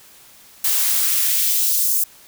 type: noise with high-pass filter sweep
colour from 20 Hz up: blue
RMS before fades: -18 dBFS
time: 0.64-2.04 s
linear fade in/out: 5 ms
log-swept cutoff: 470 to 8200 Hz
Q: 0.91
effects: white hiss -47 dBFS RMS until 2.27 s